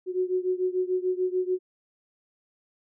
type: beating tone pair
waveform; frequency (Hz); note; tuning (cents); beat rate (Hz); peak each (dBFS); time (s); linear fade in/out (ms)
sine; 365.2 / 372; F#4 / F#4; -23 / +9; 6.8; -26 / -28; 0.06-1.59; 50
effects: none